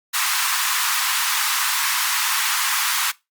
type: high-pass noise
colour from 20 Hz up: pink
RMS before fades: -21 dBFS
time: 0.13-3.12 s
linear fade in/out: 20 ms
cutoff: 940 Hz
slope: 48 dB/octave
effects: noise-tail reverb RT60 0.2 s tail -19 dB re dry + Opus 48 kbps